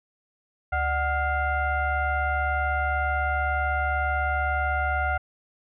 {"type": "tone with frequency modulation", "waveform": "sine", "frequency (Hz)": 742, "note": "F#5", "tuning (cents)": 5, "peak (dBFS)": -22, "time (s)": [0.72, 5.18], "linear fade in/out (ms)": 10, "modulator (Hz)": 671, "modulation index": 1.4, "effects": []}